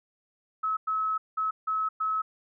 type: tone bursts at uneven times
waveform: sine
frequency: 1290 Hz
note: E6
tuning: 38 cents flat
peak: -25 dBFS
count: 5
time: 0.63-0.77 / 0.87-1.18 / 1.37-1.51 / 1.67-1.89 / 2-2.22 s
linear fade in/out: 10 ms
effects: none